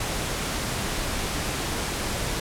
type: noise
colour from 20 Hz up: pink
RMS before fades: -28 dBFS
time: 0-2.4 s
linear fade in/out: 5 ms
effects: low-pass 11000 Hz 12 dB/octave